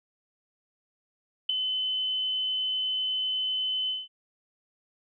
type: tone with ADSR envelope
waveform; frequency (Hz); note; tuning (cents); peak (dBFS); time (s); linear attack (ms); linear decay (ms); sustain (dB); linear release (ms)
sine; 3036; F#7; +44; -18; 1.49-4.08; 7; 3; -8; 190
effects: none